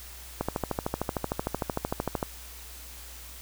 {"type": "click train", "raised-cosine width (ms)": 1, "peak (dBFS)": -13, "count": 25, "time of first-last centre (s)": [0.41, 2.228], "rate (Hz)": 13.2, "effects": ["added 60 Hz sine -46 dBFS peak until 3.41 s", "white hiss -46 dBFS RMS until 3.41 s"]}